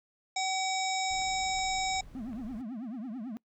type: harmonic tone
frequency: 760 Hz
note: F#5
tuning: 46 cents sharp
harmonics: 1 / 3 / 5 / 7 / 9 / 10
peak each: -31 / -36 / -38 / -39 / -41 / -41 dBFS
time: 0.36-2.01 s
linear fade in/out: 5 ms
type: noise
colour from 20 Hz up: brown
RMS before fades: -49 dBFS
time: 1.1-2.62 s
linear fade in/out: 10 ms
type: click train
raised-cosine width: 0.5 ms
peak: -39 dBFS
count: 4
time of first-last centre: 1.22-2.331 s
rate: 2.7 Hz
type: tone with vibrato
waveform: triangle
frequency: 236.4 Hz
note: A#3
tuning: 24 cents sharp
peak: -34 dBFS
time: 2.15-3.37 s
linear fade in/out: 0 ms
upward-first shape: triangle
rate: 9.1 Hz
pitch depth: 280 cents each way
effects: noise-tail reverb RT60 0.1 s tail -24 dB re dry